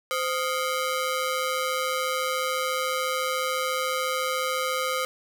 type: ring-modulated tone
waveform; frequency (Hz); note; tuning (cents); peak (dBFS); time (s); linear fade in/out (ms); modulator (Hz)
sawtooth; 880; A5; 0; -18; 0.11-5.05; 0; 363
effects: none